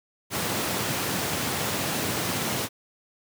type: high-pass noise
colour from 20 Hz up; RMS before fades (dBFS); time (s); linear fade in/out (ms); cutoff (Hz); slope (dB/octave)
pink; -28; 0.3-2.69; 50; 100; 24
effects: none